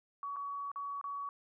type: tone with dropouts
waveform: sine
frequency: 1129 Hz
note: C#6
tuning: 31 cents sharp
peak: -37 dBFS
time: 0.23-1.29 s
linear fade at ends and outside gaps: 1 ms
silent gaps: 0.361-0.366 / 0.716-0.759 / 1.013-1.041 s
effects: none